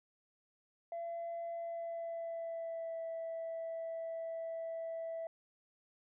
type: tone with pitch glide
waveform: sine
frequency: 677 to 658.1 Hz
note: E5 to E5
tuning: +46 to -3 cents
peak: -37 dBFS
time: 0.92-5.27 s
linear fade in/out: 2 ms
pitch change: -49 cents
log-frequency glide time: 1.49-3 s
effects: tanh soft clip ceiling -36 dBFS